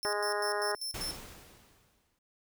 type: tone with tremolo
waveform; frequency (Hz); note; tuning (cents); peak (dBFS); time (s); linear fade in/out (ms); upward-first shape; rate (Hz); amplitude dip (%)
sawtooth; 5340; E8; +22; -32; 0.03-1.16; 0; square; 5.1; 80
type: harmonic tone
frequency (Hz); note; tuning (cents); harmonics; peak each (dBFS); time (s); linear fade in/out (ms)
206.8; G#3; -7; 2 / 3 / 4 / 5 / 6 / 7 / 8 / 9; -35 / -37 / -38 / -39 / -40 / -40 / -41 / -42; 0.05-0.75; 0
type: noise with exponential decay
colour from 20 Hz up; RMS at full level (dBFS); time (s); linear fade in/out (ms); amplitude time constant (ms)
pink; -38; 0.94-2.19; 5; 270
effects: none